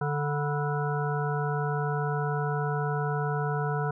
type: harmonic tone with a mistuned harmonic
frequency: 146.6 Hz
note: D3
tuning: 3 cents flat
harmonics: 1 / 3 / 5 / 7 / 9 / 10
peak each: -28 / -33 / -35 / -36 / -38 / -38 dBFS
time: 0.01-3.91 s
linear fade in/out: 5 ms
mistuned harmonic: 7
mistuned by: -77 cents
effects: none